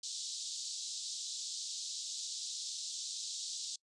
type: band-pass noise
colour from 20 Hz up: pink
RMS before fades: -42 dBFS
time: 0.03-3.76 s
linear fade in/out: 5 ms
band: 3700 to 7900 Hz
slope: 48 dB/octave
effects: noise-tail reverb RT60 0.1 s tail -25 dB re dry + resampled to 24000 Hz